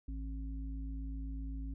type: harmonic tone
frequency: 53.9 Hz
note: A1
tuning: 35 cents flat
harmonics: 1 / 3 / 5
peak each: -38 / -53 / -47 dBFS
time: 0.08-1.74 s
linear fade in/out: 5 ms
effects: none